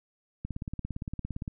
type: click train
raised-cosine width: 5 ms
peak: -22 dBFS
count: 19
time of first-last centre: 0.45-1.479 s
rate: 17.5 Hz
effects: none